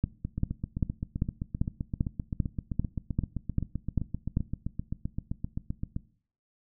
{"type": "two click trains", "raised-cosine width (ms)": 5, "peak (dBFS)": [-13, -19], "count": [12, 45], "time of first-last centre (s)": [[0.04, 4.371], [0.25, 5.964]], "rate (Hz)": [2.54, 7.7], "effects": ["noise-tail reverb RT60 0.5 s tail -19 dB re dry"]}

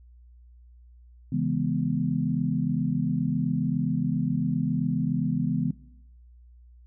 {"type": "chord", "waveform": "sine", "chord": "C# minor seventh", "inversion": "none", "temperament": "equal with one note detuned", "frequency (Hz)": [137.4, 164.81, 207.7, 246.9], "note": ["C#3", "E3", "G#3", "B3"], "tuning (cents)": [-15, 0, 0, 0], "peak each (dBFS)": [-29, -28, -30, -28], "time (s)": [1.32, 5.71], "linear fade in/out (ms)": 5, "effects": ["noise-tail reverb RT60 0.8 s tail -19 dB re dry", "added 60 Hz sine -49 dBFS peak until 6.86 s"]}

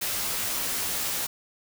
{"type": "noise with comb filter", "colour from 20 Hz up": "white", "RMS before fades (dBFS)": -29, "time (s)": [0.01, 1.27], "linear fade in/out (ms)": 10, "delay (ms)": 14, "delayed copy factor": -1, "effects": []}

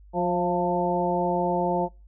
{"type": "harmonic tone with a mistuned harmonic", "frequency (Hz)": 177.6, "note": "F3", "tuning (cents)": 29, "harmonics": [1, 2, 3, 4, 5], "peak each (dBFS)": [-28, -28, -28, -28, -28], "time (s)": [0.13, 1.89], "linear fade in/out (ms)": 50, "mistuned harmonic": 4, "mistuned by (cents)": -40, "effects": ["noise-tail reverb RT60 0.3 s tail -25 dB re dry", "added 50 Hz sine -47 dBFS peak until 2.07 s"]}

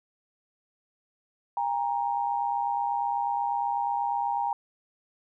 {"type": "tone pair together", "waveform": "sine", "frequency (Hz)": [806.8, 935], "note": ["G5", "A#5"], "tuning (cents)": [50, 5], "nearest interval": "minor third", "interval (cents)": 255, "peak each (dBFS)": -28, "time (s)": [1.57, 4.53], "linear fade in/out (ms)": 2, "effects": []}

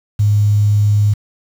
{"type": "tone with quantisation", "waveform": "sine", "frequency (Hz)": 103.83, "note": "G#2", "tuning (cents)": 0, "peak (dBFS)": -9, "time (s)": [0.19, 1.14], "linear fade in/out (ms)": 10, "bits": 6, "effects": []}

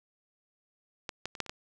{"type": "clicks", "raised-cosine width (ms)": 0.2, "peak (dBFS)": [-18, -17, -27, -12, -29, -19], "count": 6, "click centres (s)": [1.092, 1.256, 1.352, 1.403, 1.463, 1.495], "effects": []}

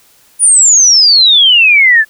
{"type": "exponential sweep", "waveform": "sine", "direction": "down", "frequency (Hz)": [9760, 1700], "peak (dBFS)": -3, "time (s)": [0.39, 2.05], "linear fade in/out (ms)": 50, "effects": ["white hiss -47 dBFS RMS until 2.09 s"]}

